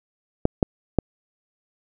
clicks, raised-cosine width 2 ms, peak -3 dBFS, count 3, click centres 0.454 / 0.628 / 0.987 s, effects none

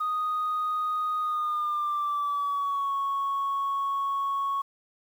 sine tone with pitch glide, 1242 to 1106.5 Hz, D#6 to C#6, -3 to -3 cents, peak -24 dBFS, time 0-4.62 s, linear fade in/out 10 ms, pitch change -200 cents, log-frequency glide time 1.2-2.93 s, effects tanh soft clip ceiling -22 dBFS + 9-bit

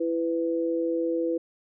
sine tone pair together, 332.9 / 498.8 Hz, E4 / B4, +17 / +17 cents, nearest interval perfect fifth, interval 700 cents, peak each -26 / -27 dBFS, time 0-1.38 s, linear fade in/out 10 ms, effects none

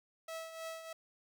sawtooth tone with tremolo, 650 Hz, E5, 24 cents flat, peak -36 dBFS, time 0.28-0.93 s, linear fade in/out 5 ms, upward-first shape triangle, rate 3.2 Hz, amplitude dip 65%, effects 13-bit

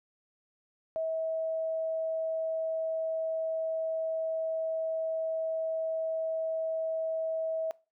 sine tone, 645 Hz, E5, 38 cents flat, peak -29 dBFS, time 0.96-7.71 s, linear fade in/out 0 ms, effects noise-tail reverb RT60 0.3 s tail -21 dB re dry

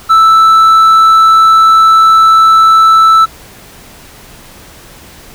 sine tone with hard clipping, 1318.5 Hz, E6, in tune, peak -3 dBFS, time 0.09-3.26 s, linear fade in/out 20 ms, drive 3 dB, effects pink hiss -35 dBFS RMS until 5.34 s

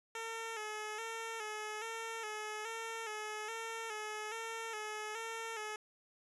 10% pulse tone with vibrato, 440 Hz, A4, in tune, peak -32 dBFS, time 0.15-5.76 s, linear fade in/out 2 ms, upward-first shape square, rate 1.2 Hz, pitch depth 53 cents each way, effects resampled to 24000 Hz

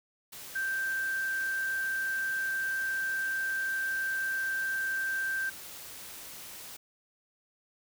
sine tone in noise, 1568 Hz, G6, in tune, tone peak -29 dBFS, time 0.55-5.5 s, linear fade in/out 10 ms, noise white, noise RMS -45 dBFS, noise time 0.32-6.77 s, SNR +13 dB, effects none

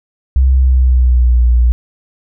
sine tone with pitch glide, 65.41 to 59.98 Hz, C2 to B1, 0 to -50 cents, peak -6 dBFS, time 0.36-1.72 s, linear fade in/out 0 ms, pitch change -150 cents, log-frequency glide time 0.54-1.43 s, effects none

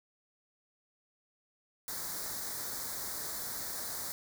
white band-stop noise, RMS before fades -39 dBFS, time 1.88-4.12 s, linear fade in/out 0 ms, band 2000 to 3900 Hz, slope 48 dB/octave, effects none

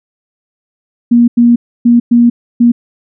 sine tone bursts at uneven times, 237.7 Hz, A#3, 34 cents sharp, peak -3 dBFS, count 5, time 1.11-1.28 / 1.37-1.56 / 1.85-2 / 2.11-2.3 / 2.6-2.72 s, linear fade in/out 10 ms, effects none

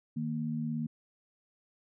sine tone pair together, 155.2 / 232.5 Hz, D#3 / A#3, -4 / -4 cents, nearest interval perfect fifth, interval 700 cents, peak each -35 / -33 dBFS, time 0.16-0.87 s, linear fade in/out 10 ms, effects none

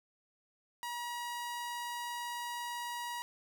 sawtooth tone, 958 Hz, A#5, 47 cents sharp, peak -34 dBFS, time 0.83-3.22 s, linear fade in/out 0 ms, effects none

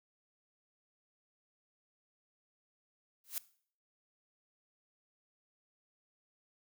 blue noise with exponential growth, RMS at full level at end -33 dBFS, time 3.24-3.38 s, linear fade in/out 1 ms, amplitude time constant 30 ms, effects noise-tail reverb RT60 0.5 s tail -18 dB re dry

